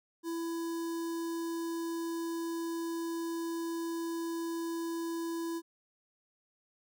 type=tone with notch filter; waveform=square; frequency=333.2 Hz; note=E4; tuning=19 cents sharp; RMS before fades=-36 dBFS; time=0.23-5.62 s; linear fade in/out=50 ms; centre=2400 Hz; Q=0.91; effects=none